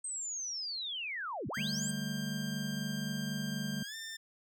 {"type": "linear two-way sweep", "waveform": "sine", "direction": "down then up", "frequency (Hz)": [8400, 88, 8400], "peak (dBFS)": -36, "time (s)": [0.04, 1.91], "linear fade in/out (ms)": 5, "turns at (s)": 1.48}
{"type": "tone with pitch glide", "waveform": "15% pulse", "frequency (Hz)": [1590, 1795.1], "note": ["G6", "A6"], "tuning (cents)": [24, 34], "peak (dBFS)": -35, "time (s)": [1.54, 4.17], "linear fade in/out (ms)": 10, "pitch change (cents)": 210, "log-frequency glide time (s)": [3.84, 3.95]}
{"type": "chord", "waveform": "triangle", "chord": "D suspended fourth", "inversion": "none", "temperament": "equal", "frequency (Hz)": [146.83, 196, 220], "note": ["D3", "G3", "A3"], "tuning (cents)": [0, 0, 0], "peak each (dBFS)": [-38, -37, -37], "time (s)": [1.57, 3.83], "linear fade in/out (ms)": 5}
{"effects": []}